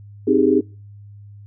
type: chord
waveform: sine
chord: Ab major seventh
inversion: first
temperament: equal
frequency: 261.6 / 311.1 / 392 / 415.3 Hz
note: C4 / Eb4 / G4 / Ab4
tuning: 0 / 0 / 0 / 0 cents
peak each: -18 dBFS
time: 0.27-0.61 s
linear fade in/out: 10 ms
effects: noise-tail reverb RT60 0.4 s tail -25 dB re dry + added 102 Hz sine -38 dBFS peak until 1.46 s